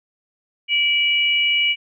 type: tone pair together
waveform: sine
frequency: 2318 / 2918 Hz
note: D7 / F#7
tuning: -23 / -25 cents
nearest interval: major third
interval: 398 cents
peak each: -18 dBFS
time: 0.68-1.76 s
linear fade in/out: 50 ms
effects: none